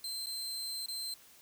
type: tone with dropouts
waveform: sawtooth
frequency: 4119 Hz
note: C8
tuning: 28 cents flat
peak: -34 dBFS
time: 0.04-1.14 s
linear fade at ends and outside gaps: 2 ms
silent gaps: 0.26-0.268 / 0.86-0.884 s
effects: white hiss -59 dBFS RMS until 1.41 s